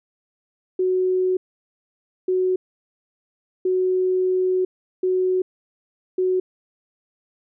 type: tone bursts at uneven times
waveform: sine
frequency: 370 Hz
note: F#4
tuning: in tune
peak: -17 dBFS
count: 5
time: 0.79-1.37 / 2.28-2.56 / 3.65-4.65 / 5.03-5.42 / 6.18-6.4 s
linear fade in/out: 5 ms
effects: none